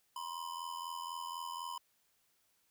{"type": "ring-modulated tone", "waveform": "square", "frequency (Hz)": 1007, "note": "B5", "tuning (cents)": 33, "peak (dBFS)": -38, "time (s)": [0.16, 1.78], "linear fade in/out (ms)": 0, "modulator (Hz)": 42, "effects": ["white hiss -75 dBFS RMS until 2.7 s"]}